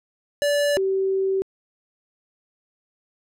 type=tone pair in turn; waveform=square / sine; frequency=579 / 384.7 Hz; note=D5 / G4; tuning=-25 / -33 cents; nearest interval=perfect fifth; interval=708 cents; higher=first; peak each=-19 dBFS; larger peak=neither; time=0.42-0.77 / 0.77-1.42 s; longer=second; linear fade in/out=0 ms; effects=low-pass 12000 Hz 12 dB/octave